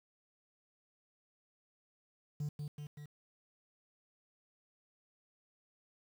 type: tone with echo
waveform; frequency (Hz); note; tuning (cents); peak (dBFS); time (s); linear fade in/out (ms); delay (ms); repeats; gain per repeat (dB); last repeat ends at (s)
triangle; 147.5; D3; +8; -32; 2.4-2.49; 5; 190; 3; -4; 3.06
effects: tanh soft clip ceiling -30 dBFS + 10-bit